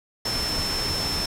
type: tone in noise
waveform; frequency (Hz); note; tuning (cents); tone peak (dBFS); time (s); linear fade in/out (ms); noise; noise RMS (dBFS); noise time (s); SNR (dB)
sine; 5320; E8; +15; -26; 0.25-1.26; 5; pink; -29; 0.25-1.26; 0
effects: low-pass 12000 Hz 12 dB/octave